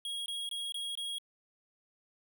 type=tone bursts; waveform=square; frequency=3296 Hz; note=G#7; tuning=14 cents flat; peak=-36 dBFS; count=5; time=0.05-1.184 s; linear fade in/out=2 ms; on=210 ms; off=21 ms; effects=none